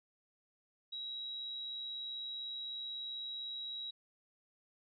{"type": "tone", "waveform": "sine", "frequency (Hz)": 3859, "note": "B7", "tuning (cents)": -41, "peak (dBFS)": -40, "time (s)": [0.92, 3.91], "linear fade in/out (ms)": 10, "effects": []}